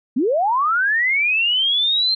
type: linear sweep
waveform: sine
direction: up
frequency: 218.1 to 4186 Hz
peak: -15 dBFS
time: 0.16-2.15 s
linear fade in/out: 10 ms
effects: none